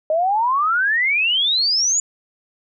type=exponential sweep; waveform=sine; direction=up; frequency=610 to 7040 Hz; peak=-15 dBFS; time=0.1-2 s; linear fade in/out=2 ms; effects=none